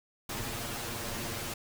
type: noise with comb filter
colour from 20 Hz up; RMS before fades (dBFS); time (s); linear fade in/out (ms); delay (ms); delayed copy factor
pink; -37; 0.29-1.54; 5; 8.6; +0.9
effects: none